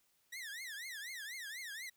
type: tone with vibrato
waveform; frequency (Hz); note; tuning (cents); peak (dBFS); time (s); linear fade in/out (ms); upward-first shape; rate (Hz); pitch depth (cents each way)
sawtooth; 1864.7; A#6; 0; -40; 0.32-1.9; 10; triangle; 4.1; 280
effects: white hiss -75 dBFS RMS until 1.96 s